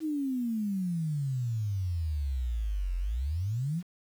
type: exponential two-way sweep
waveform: sine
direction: down then up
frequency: 322.7 to 43.04 to 184.6 Hz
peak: -28 dBFS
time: 0-3.83 s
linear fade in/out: 50 ms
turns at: 2.97 s
effects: 9-bit